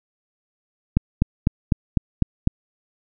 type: click train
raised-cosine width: 5 ms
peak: -3 dBFS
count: 7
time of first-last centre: 0.97-2.474 s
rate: 3.99 Hz
effects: none